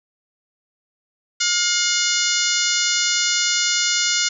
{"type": "harmonic tone with a mistuned harmonic", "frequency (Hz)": 710, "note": "F5", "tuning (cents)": 28, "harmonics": [2, 3, 4, 5, 6, 7, 8, 9, 10], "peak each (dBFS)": [-26, -26, -26, -26, -26, -26, -26, -26, -26], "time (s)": [1.4, 4.29], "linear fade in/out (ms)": 10, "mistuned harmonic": 4, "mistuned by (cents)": 40, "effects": []}